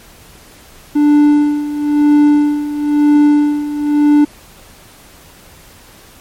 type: tone with tremolo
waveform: triangle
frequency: 294.5 Hz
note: D4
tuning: 5 cents sharp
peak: -3 dBFS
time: 0.95-4.25 s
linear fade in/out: 10 ms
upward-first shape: sine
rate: 1 Hz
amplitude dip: 75%
effects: pink hiss -41 dBFS RMS until 6.2 s + MP3 64 kbps